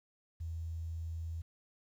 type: tone with quantisation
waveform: sine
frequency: 82.2 Hz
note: E2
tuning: 4 cents flat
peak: -37 dBFS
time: 0.4-1.42 s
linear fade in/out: 10 ms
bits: 11
effects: none